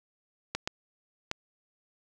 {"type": "clicks", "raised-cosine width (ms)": 0.2, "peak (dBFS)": -13, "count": 3, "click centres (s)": [0.55, 0.675, 1.314], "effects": []}